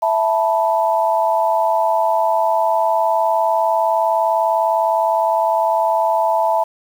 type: chord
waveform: sine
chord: E suspended fourth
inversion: none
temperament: equal with one note detuned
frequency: 659.3 / 880 / 979.8 Hz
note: E5 / A5 / B5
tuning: 0 / 0 / -14 cents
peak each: -17 / -17 / -21 dBFS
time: 0.02-6.64 s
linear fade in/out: 10 ms
effects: 7-bit